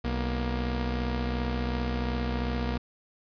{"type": "tone pair together", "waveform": "sawtooth", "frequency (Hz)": [62.8, 236.3], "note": ["B1", "A#3"], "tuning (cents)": [30, 24], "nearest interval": "octave + major seventh", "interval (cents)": 2294, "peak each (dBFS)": [-25, -28], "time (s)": [0.04, 2.78], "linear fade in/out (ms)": 10, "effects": ["resampled to 11025 Hz"]}